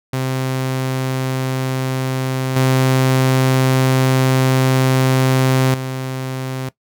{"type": "tone with level steps", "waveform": "sawtooth", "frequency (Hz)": 130.81, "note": "C3", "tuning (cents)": 0, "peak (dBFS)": [-14, -8, -18], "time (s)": [0.13, 6.69], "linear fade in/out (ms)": 5, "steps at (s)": [2.56, 5.74], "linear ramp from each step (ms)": 5, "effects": ["noise-tail reverb RT60 0.1 s tail -18 dB re dry"]}